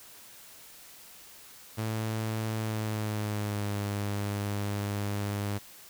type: tone with pitch glide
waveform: sawtooth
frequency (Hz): 110 to 102.04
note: A2 to G#2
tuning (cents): 0 to -30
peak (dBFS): -26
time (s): 1.77-5.59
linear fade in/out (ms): 20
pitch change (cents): -130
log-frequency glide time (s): 2.6-3.76
effects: white hiss -51 dBFS RMS until 5.89 s